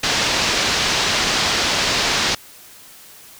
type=low-pass noise; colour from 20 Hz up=white; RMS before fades=-19 dBFS; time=0.03-2.35 s; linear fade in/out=5 ms; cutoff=5600 Hz; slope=24 dB/octave; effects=white hiss -43 dBFS RMS until 3.39 s